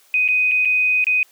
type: tone with dropouts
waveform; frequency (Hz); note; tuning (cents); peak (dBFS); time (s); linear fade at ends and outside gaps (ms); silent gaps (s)
sine; 2500; D#7; +8; -14; 0.14-1.23; 1; 0.279-0.286 / 0.513-0.517 / 0.65-0.655 / 1.042-1.068
effects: white hiss -54 dBFS RMS until 1.31 s + high-pass 400 Hz 12 dB/octave